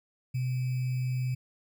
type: tone with sample-and-hold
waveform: sine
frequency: 127.3 Hz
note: C3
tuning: 47 cents flat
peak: -27 dBFS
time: 0.34-1.35 s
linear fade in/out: 10 ms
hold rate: 2450 Hz
effects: none